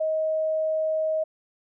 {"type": "tone", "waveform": "sine", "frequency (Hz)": 630, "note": "D#5", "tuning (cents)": 21, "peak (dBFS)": -22, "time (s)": [0, 1.24], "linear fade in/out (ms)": 10, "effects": []}